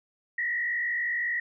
sine tone with frequency modulation, 1913 Hz, A#6, 44 cents sharp, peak -26 dBFS, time 0.38-1.4 s, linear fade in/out 5 ms, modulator 52.8 Hz, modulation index 1.2, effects none

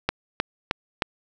click train, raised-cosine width 0.3 ms, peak -5 dBFS, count 4, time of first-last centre 0.09-1.022 s, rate 3.22 Hz, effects none

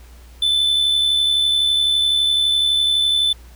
triangle tone with amplitude modulation, 3514 Hz, A7, 3 cents flat, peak -11 dBFS, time 0.42-3.33 s, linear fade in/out 5 ms, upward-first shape sine, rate 71.9 Hz, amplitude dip 40%, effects added 60 Hz sine -40 dBFS peak until 3.55 s + pink hiss -50 dBFS RMS until 3.55 s

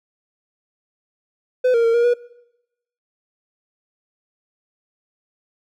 triangle tone with pitch steps, 505 / 465.2 / 459.2 / 472.7 / 483.4 Hz, B4 / A#4 / A#4 / A#4 / B4, +39 / -4 / -26 / +24 / -37 cents, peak -11 dBFS, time 1.64-2.14 s, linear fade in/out 10 ms, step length 100 ms, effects noise-tail reverb RT60 0.9 s tail -22 dB re dry

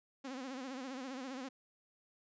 sawtooth tone with vibrato, 261.6 Hz, C4, in tune, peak -38 dBFS, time 0.24-1.49 s, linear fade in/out 10 ms, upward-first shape sine, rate 15 Hz, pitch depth 98 cents each way, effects resampled to 16000 Hz

